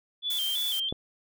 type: tone with vibrato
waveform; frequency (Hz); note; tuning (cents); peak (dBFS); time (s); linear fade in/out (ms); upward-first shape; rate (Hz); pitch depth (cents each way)
sine; 3300; G#7; -12; -27; 0.22-0.93; 50; square; 3; 78
type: noise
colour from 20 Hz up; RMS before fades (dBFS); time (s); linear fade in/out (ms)
blue; -36; 0.3-0.8; 5
type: click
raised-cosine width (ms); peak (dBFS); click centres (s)
2; -19; 0.925
effects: none